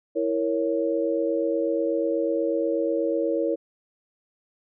sine chord, A# diminished, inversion second, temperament equal, 329.6 / 466.2 / 554.4 Hz, E4 / A#4 / C#5, 0 / 0 / 0 cents, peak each -26 dBFS, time 0.15-3.56 s, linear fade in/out 20 ms, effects none

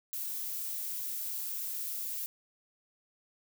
violet noise, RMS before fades -37 dBFS, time 0.13-2.26 s, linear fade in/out 0 ms, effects none

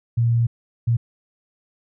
sine tone bursts at uneven times, 117.2 Hz, A#2, 10 cents sharp, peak -15 dBFS, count 2, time 0.17-0.47 / 0.87-0.97 s, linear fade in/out 10 ms, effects none

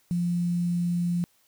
sine tone with quantisation, 174.2 Hz, F3, 4 cents flat, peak -23 dBFS, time 0.11-1.24 s, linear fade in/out 0 ms, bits 8, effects white hiss -65 dBFS RMS until 1.47 s

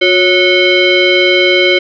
sine tone with frequency modulation, 1277 Hz, D#6, 45 cents sharp, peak -6 dBFS, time 0.01-1.79 s, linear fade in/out 10 ms, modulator 916 Hz, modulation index 2.3, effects none

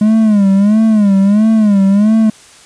triangle tone with vibrato, 207.6 Hz, G#3, in tune, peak -4 dBFS, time 0.01-2.3 s, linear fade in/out 5 ms, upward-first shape sine, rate 1.5 Hz, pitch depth 120 cents each way, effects white hiss -40 dBFS RMS until 2.65 s + resampled to 22050 Hz

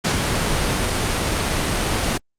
pink noise, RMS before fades -20 dBFS, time 0.04-2.18 s, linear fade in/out 10 ms, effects low-pass 9000 Hz 12 dB/octave + Opus 48 kbps

